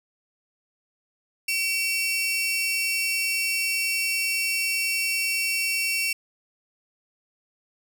sawtooth tone pair together, 2279 / 2710 Hz, C#7 / E7, +47 / +47 cents, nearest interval minor third, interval 300 cents, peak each -26 / -21 dBFS, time 1.48-6.13 s, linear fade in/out 5 ms, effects none

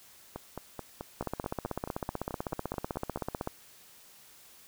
two click trains, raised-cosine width 1 ms, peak -18 / -23 dBFS, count 37 / 14, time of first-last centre 1.21-3.474 / 0.36-3.174 s, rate 15.9 / 4.62 Hz, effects white hiss -56 dBFS RMS until 4.67 s

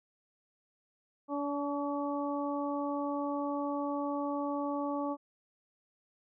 harmonic tone with a mistuned harmonic, 286.8 Hz, D4, 41 cents flat, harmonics 1 / 2 / 3 / 4, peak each -34 / -37 / -39 / -40 dBFS, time 1.28-5.17 s, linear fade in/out 50 ms, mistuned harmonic 4, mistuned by -18 cents, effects none

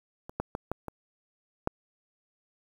clicks, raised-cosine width 1 ms, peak -27 / -15 / -18 / -16 / -22 / -12 dBFS, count 6, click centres 0.295 / 0.4 / 0.551 / 0.716 / 0.883 / 1.674 s, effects 8-bit

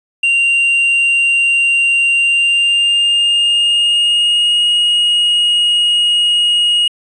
triangle tone with pitch glide, 2771 to 2879 Hz, F7 to F#7, -14 to -48 cents, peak -8 dBFS, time 0.23-6.88 s, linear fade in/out 5 ms, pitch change +66 cents, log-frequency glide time 2.13-4.68 s, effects resampled to 22050 Hz + 8-bit

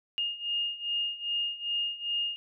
sine beating tone pair, 2836 / 2838.5 Hz, F7 / F7, +26 / +27 cents, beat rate 2.5 Hz, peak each -34 / -31 dBFS, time 0.18-2.36 s, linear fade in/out 0 ms, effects none

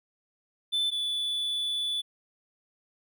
triangle tone pair in turn, 3520 / 3464 Hz, A7 / A7, 0 / -28 cents, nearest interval unison, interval 28 cents, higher first, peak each -23 / -26 dBFS, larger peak first, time 0.72-0.91 / 0.91-2.02 s, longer second, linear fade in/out 20 ms, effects none

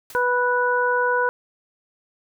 white noise with exponential decay, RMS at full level -37 dBFS, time 0.1-0.29 s, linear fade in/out 2 ms, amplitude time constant 41 ms
harmonic tone, 492.5 Hz, B4, 5 cents flat, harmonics 1 / 2 / 3, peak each -22 / -22 / -22 dBFS, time 0.15-1.29 s, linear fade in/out 0 ms
effects none

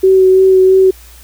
sine tone with vibrato, 377.6 Hz, F#4, 35 cents sharp, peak -4 dBFS, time 0.03-0.91 s, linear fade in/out 10 ms, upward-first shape sine, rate 3 Hz, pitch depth 15 cents each way, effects added 59 Hz sine -37 dBFS peak until 1.23 s + white hiss -41 dBFS RMS until 1.23 s

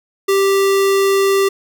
square tone, 392 Hz, G4, in tune, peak -12 dBFS, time 0.28-1.49 s, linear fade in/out 10 ms, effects none

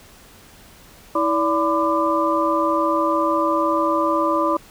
sine tone cluster, 324.4 / 578 / 1007 / 1187 Hz, E4 / D5 / B5 / D6, -28 / -28 / +33 / +18 cents, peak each -22 dBFS, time 1.15-4.57 s, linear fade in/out 5 ms, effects pink hiss -47 dBFS RMS until 4.7 s

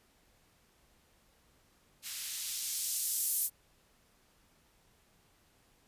violet noise with band-pass filter sweep, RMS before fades -35 dBFS, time 2.02-3.5 s, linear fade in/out 50 ms, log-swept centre 2100 to 11000 Hz, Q 0.8, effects pink hiss -68 dBFS RMS until 5.87 s + resampled to 32000 Hz

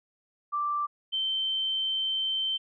sine tone pair in turn, 1174.7 / 3105 Hz, D6 / G7, 0 / -17 cents, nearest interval octave + perfect fourth, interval 1683 cents, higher second, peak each -26 dBFS, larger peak neither, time 0.52-0.87 / 1.12-2.58 s, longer second, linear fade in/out 20 ms, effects none

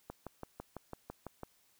click train, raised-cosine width 1 ms, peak -28 dBFS, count 9, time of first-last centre 0.1-1.433 s, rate 6 Hz, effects white hiss -70 dBFS RMS until 1.79 s

